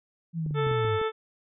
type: linear sweep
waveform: sine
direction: down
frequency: 170 to 96.6 Hz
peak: -27 dBFS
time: 0.33-1 s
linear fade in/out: 50 ms
type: clicks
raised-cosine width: 3 ms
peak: -27 dBFS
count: 6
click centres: 0.463 / 0.509 / 0.669 / 0.714 / 0.849 / 1.015 s
type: harmonic tone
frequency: 440 Hz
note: A4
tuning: in tune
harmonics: 1 / 2 / 3 / 4 / 5 / 6 / 7 / 8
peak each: -26 / -36 / -32 / -40 / -41 / -48 / -49 / -42 dBFS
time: 0.54-1.12 s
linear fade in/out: 50 ms
effects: none